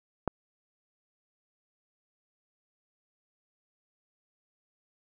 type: click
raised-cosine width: 1 ms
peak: -13 dBFS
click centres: 0.277 s
effects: none